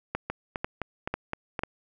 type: two click trains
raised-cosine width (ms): 0.5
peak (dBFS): -15 / -13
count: 6 / 4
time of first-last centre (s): 0.3-1.592 / 0.15-1.635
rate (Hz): 3.87 / 2.02
effects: none